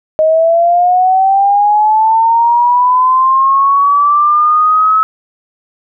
sine linear sweep, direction up, 622.3 to 1295 Hz, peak -6 dBFS, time 0.19-5.03 s, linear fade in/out 0 ms, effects none

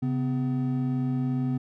triangle tone pair together, 135.2 / 252.9 Hz, C#3 / B3, -43 / +41 cents, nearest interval major seventh, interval 1084 cents, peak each -25 / -25 dBFS, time 0.02-1.58 s, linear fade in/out 10 ms, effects none

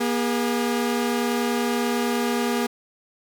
sawtooth tone pair together, 239.3 / 409.2 Hz, A#3 / G#4, +46 / -26 cents, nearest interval major sixth, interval 928 cents, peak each -19 / -22 dBFS, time 0-2.67 s, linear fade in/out 10 ms, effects none

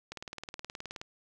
click train, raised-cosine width 0.2 ms, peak -23 dBFS, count 18, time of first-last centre 0.12-1.015 s, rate 19 Hz, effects none

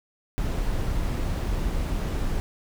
brown noise, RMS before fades -26 dBFS, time 0.38-2.4 s, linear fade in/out 0 ms, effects none

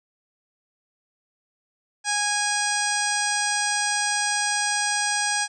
harmonic tone, 825 Hz, G#5, 12 cents flat, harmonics 1 / 2 / 3 / 4 / 5 / 6 / 7 / 8 / 9 / 10, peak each -28 / -27 / -33 / -35 / -37 / -31 / -30 / -36 / -39 / -29 dBFS, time 2.04-5.48 s, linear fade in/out 50 ms, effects none

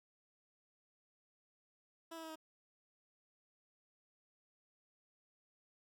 15% pulse tone with pitch steps, 329.6 / 325.1 / 320.6 / 316.2 Hz, E4 / E4 / E4 / D#4, 0 / -24 / -48 / +28 cents, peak -40 dBFS, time 2.11-2.358 s, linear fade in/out 10 ms, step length 62 ms, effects none

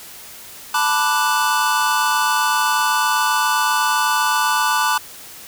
square chord, B minor seventh, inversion third, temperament equal, 880 / 987.8 / 1174.7 / 1480 Hz, A5 / B5 / D6 / F#6, 0 / 0 / 0 / 0 cents, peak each -22 dBFS, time 0.74-4.98 s, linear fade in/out 5 ms, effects white hiss -38 dBFS RMS until 5.47 s

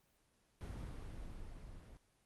brown noise with level ramp, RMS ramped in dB -43 to -54 dBFS, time 0.61-1.97 s, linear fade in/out 0 ms, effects pink hiss -75 dBFS RMS until 2.25 s + Opus 24 kbps

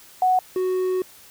sine / triangle tone pair in turn, 740 / 370 Hz, F#5 / F#4, 0 / 0 cents, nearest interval octave, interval 1200 cents, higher first, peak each -15 / -18 dBFS, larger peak first, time 0.22-0.39 / 0.56-1.02 s, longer second, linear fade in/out 2 ms, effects white hiss -48 dBFS RMS until 1.3 s

